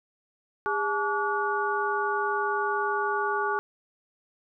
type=tone cluster; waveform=sine; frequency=407.7 / 859 / 1148 / 1450 Hz; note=G#4 / A5 / D6 / F#6; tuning=-32 / -42 / -40 / -35 cents; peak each=-30 dBFS; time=0.66-3.59 s; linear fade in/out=0 ms; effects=none